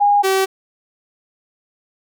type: tone pair in turn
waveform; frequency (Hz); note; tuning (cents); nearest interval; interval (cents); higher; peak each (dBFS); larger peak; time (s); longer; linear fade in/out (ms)
sine / sawtooth; 817 / 383.7; G#5 / G4; -29 / -37; octave + minor second; 1308; first; -10; neither; 0-0.23 / 0.23-0.46; neither; 20
effects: none